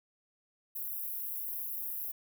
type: high-pass noise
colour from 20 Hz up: pink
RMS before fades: -38 dBFS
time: 0.75-2.12 s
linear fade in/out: 10 ms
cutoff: 12000 Hz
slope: 48 dB/octave
effects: none